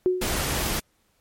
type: tone with exponential decay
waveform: sine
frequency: 366.5 Hz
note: F#4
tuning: 16 cents flat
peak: -15 dBFS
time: 0.06-0.49 s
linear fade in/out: 0 ms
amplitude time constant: 92 ms
type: noise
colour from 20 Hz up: pink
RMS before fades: -26 dBFS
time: 0.21-0.8 s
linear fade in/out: 10 ms
effects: pink hiss -67 dBFS RMS until 1.2 s + MP3 64 kbps